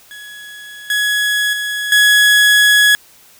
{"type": "tone with level steps", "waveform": "30% pulse", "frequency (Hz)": 1679, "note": "G#6", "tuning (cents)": 18, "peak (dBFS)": [-29, -11, -16, -5], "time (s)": [0.11, 2.95], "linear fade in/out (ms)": 0, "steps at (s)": [0.9, 1.53, 1.92], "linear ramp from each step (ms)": 2, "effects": ["white hiss -46 dBFS RMS until 3.39 s"]}